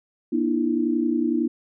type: tone cluster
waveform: sine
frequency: 239.9 / 301.7 / 332.7 Hz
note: A#3 / D4 / E4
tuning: +50 / +47 / +16 cents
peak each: -24 dBFS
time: 0.32-1.48 s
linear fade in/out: 10 ms
effects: none